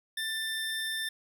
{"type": "tone pair together", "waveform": "square", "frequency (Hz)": [1774, 3592], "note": ["A6", "A7"], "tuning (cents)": [14, 35], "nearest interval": "octave", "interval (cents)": 1221, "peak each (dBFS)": [-35, -35], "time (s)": [0.17, 1.09], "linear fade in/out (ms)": 5, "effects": []}